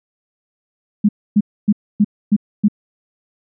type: tone bursts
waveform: sine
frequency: 207.7 Hz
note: G#3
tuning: in tune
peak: -8 dBFS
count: 6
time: 1.04-2.684 s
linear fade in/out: 10 ms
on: 49 ms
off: 270 ms
effects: none